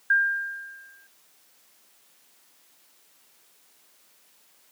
sine tone with exponential decay, 1600 Hz, G6, 35 cents sharp, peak -15 dBFS, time 0.1-1.07 s, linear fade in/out 5 ms, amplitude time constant 210 ms, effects white hiss -60 dBFS RMS until 4.71 s + high-pass 200 Hz 12 dB/octave

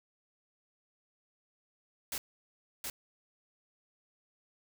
white noise with echo, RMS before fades -37 dBFS, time 2.12-2.18 s, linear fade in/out 2 ms, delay 720 ms, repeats 1, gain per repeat -2 dB, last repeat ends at 2.9 s, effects none

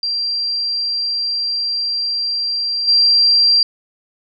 sine tone with level steps, 4731 Hz, D8, 12 cents sharp, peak -17 / -9 dBFS, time 0.03-3.63 s, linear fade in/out 2 ms, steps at 2.87 s, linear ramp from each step 20 ms, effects none

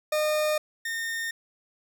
40% pulse tone pair in turn, 610 / 1827.9 Hz, D#5 / A#6, -34 / -34 cents, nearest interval octave + perfect fifth, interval 1900 cents, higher second, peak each -22 / -28 dBFS, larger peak first, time 0.12-0.58 / 0.85-1.31 s, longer neither, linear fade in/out 5 ms, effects none

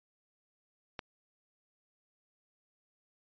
click, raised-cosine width 0.3 ms, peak -22 dBFS, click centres 0.992 s, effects resampled to 11025 Hz

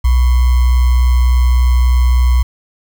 sine tone with sample-and-hold, 61.74 Hz, B1, in tune, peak -7 dBFS, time 0.04-2.43 s, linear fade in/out 10 ms, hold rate 1050 Hz, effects none

